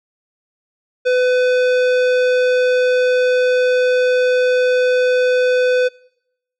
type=tone with tanh clipping; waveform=sine; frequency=502 Hz; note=B4; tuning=28 cents sharp; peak=-14 dBFS; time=1.05-5.89 s; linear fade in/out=20 ms; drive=16 dB; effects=noise-tail reverb RT60 0.8 s tail -25 dB re dry